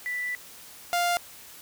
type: tone pair in turn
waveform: sine / sawtooth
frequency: 1975.5 / 699.9 Hz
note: B6 / F5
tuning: 0 / +4 cents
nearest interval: octave + tritone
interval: 1796 cents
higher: first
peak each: -28 / -19 dBFS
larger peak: second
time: 0.06-0.35 / 0.93-1.17 s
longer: first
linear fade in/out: 0 ms
effects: white hiss -47 dBFS RMS until 1.61 s